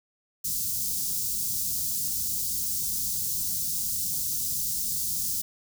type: band-stop noise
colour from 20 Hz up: white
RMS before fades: -29 dBFS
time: 0.44-5.42 s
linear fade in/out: 10 ms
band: 210 to 5100 Hz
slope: 24 dB/octave
effects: none